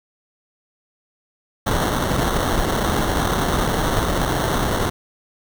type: noise with sample-and-hold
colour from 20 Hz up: pink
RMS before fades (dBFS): -20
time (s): 1.66-4.9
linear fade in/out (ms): 10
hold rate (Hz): 2450
effects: none